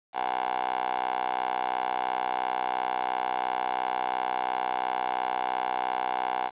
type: tone with high-pass filter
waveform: 10% pulse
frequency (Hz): 62.9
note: B1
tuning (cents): +32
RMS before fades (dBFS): -29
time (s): 0.13-6.51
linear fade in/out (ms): 50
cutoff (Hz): 740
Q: 7.6
effects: resampled to 8000 Hz + 9-bit